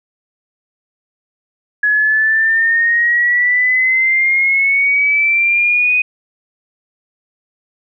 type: exponential sweep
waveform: sine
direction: up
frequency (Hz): 1684 to 2500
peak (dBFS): -10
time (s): 1.83-6.02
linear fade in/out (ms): 5
effects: none